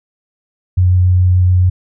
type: tone with vibrato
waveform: sine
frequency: 90.9 Hz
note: F#2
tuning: 30 cents flat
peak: -7 dBFS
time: 0.77-1.7 s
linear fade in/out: 10 ms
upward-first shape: sine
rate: 7 Hz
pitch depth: 8 cents each way
effects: none